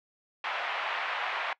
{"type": "band-pass noise", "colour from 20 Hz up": "pink", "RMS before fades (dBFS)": -33, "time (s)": [0.44, 1.53], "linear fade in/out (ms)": 2, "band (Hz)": [730, 2900], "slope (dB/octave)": 24, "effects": ["noise-tail reverb RT60 0.1 s tail -22 dB re dry"]}